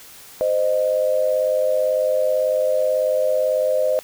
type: tone pair together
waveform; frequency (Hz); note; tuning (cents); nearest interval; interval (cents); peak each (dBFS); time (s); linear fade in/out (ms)
sine; 518.9 / 617; C5 / D#5; -14 / -15; minor third; 299; -19; 0.41-3.99; 0
effects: white hiss -43 dBFS RMS until 4.03 s